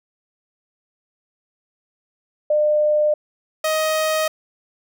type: tone pair in turn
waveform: sine / sawtooth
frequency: 602 / 627.5 Hz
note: D5 / D#5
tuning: +43 / +15 cents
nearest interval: minor second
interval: 72 cents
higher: second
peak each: -14 dBFS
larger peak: neither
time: 2.5-3.14 / 3.64-4.28 s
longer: neither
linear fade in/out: 5 ms
effects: none